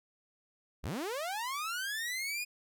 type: linear sweep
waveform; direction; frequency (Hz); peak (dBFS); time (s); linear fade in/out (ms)
sawtooth; up; 36.71 to 2489; -31; 0.83-2.45; 20
effects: none